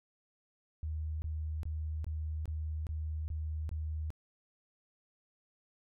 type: tone bursts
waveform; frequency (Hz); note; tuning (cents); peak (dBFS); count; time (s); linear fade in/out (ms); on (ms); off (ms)
sine; 77.78; D#2; 0; -34; 8; 0.83-4.104; 0; 390; 22
effects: none